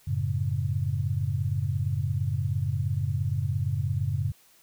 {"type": "chord", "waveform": "sine", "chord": "F# minor", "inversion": "none", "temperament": "equal with one note detuned", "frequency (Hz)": [92.5, 109.68, 138.59], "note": ["F#2", "A2", "C#3"], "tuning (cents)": [0, -5, 0], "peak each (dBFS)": -29, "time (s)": [0.07, 4.32], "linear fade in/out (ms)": 10, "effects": ["white hiss -59 dBFS RMS until 4.62 s"]}